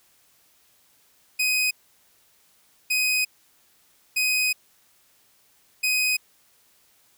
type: tone bursts at uneven times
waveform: sawtooth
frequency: 2507 Hz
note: D#7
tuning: 12 cents sharp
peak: -17 dBFS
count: 4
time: 1.39-1.71 / 2.9-3.25 / 4.16-4.53 / 5.83-6.17 s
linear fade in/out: 10 ms
effects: white hiss -61 dBFS RMS until 7.17 s